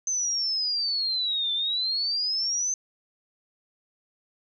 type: exponential two-way sweep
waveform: sine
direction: down then up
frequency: 6240 to 3520 to 6240 Hz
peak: -24 dBFS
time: 0.07-2.74 s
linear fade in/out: 2 ms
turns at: 1.53 s
effects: none